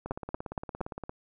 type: two click trains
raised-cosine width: 1 ms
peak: -23 / -17 dBFS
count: 19 / 4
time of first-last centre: 0.06-1.094 / 0.11-0.813 s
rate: 17.4 / 4.27 Hz
effects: none